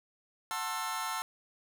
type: chord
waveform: sawtooth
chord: F# half-diminished seventh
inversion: none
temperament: just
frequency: 740 / 888 / 1065.6 / 1332 Hz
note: F#5 / A5 / C6 / E6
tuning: 0 / +16 / +31 / +18 cents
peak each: -39 / -34 / -36 / -33 dBFS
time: 0.51-1.22 s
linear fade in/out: 0 ms
effects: none